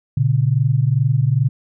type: tone pair together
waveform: sine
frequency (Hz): 118.57 / 141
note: A#2 / C#3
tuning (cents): +30 / +30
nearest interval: minor third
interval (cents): 300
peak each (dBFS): -16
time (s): 0.17-1.49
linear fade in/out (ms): 5
effects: none